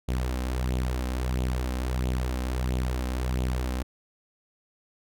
sawtooth tone with flanger, 63 Hz, B1, 35 cents sharp, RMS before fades -28 dBFS, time 0.08-3.83 s, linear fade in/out 10 ms, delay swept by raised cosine 0.28 to 3.88 ms, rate 1.5 Hz, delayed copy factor +0.55, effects none

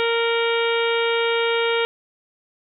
harmonic tone with a mistuned harmonic, 463.4 Hz, A#4, 10 cents flat, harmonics 1 / 2 / 3 / 4 / 5 / 6 / 7 / 8, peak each -20 / -28 / -27 / -32 / -27 / -31 / -31 / -33 dBFS, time 0-1.85 s, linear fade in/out 0 ms, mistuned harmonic 6, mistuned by +44 cents, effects none

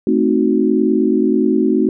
sine chord, A diminished seventh, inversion none, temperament equal, 220 / 261.6 / 311.1 / 370 Hz, A3 / C4 / Eb4 / Gb4, 0 / 0 / 0 / 0 cents, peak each -17 dBFS, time 0.07-1.89 s, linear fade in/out 2 ms, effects none

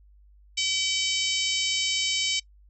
harmonic tone, 764 Hz, G5, 45 cents flat, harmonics 3 / 4 / 5 / 6 / 7 / 8 / 9 / 10, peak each -31 / -28 / -33 / -33 / -32 / -35 / -37 / -35 dBFS, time 0.57-2.4 s, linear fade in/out 10 ms, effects noise-tail reverb RT60 0.1 s tail -23 dB re dry + added 50 Hz sine -52 dBFS peak until 2.69 s

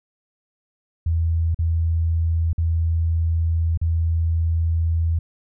sine tone with dropouts, 82.41 Hz, E2, in tune, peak -17 dBFS, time 1.06-5.19 s, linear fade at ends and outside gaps 5 ms, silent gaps 1.546-1.589 / 2.531-2.58 / 3.775-3.814 s, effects none

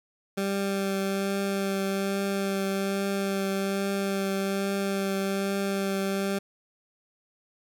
20% pulse tone with vibrato, 196 Hz, G3, in tune, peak -21 dBFS, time 0.37-6.39 s, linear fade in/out 10 ms, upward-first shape triangle, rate 1.2 Hz, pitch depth 15 cents each way, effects none

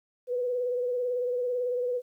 sine tone with vibrato, 493.9 Hz, B4, in tune, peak -26 dBFS, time 0.27-2.02 s, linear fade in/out 50 ms, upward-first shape sine, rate 18 Hz, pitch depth 38 cents each way, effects 11-bit

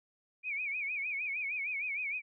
sine tone with vibrato, 2349 Hz, D7, in tune, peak -33 dBFS, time 0.43-2.22 s, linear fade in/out 50 ms, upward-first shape sine, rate 6.5 Hz, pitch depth 130 cents each way, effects none

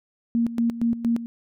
sine tone with tremolo, 233.1 Hz, A#3, in tune, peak -18 dBFS, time 0.35-1.26 s, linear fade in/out 0 ms, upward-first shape square, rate 4.3 Hz, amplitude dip 75%, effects none

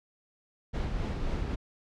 brown noise with tremolo, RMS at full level -30 dBFS, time 0.73-1.56 s, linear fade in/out 20 ms, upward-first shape sine, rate 3.8 Hz, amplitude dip 30%, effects low-pass 5000 Hz 12 dB/octave

